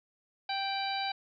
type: harmonic tone with a mistuned harmonic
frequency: 784 Hz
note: G5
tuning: in tune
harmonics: 1 / 2 / 3 / 4 / 5 / 6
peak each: -33 / -41 / -40 / -44 / -38 / -42 dBFS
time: 0.49-1.12 s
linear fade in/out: 5 ms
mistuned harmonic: 4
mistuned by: -64 cents
effects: none